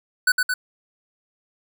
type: tone with echo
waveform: square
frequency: 1495 Hz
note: F#6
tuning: 17 cents sharp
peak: -15 dBFS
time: 0.27-0.32 s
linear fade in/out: 5 ms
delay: 110 ms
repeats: 2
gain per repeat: -3 dB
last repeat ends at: 0.54 s
effects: none